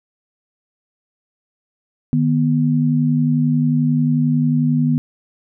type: tone pair together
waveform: sine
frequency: 153.19 / 244.4 Hz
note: D#3 / B3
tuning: -27 / -18 cents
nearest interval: minor sixth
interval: 809 cents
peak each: -16 dBFS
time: 2.13-4.98 s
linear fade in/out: 0 ms
effects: none